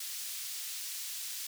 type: high-pass noise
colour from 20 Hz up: pink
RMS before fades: -40 dBFS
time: 0-1.47 s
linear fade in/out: 5 ms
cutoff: 4000 Hz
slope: 12 dB/octave
effects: none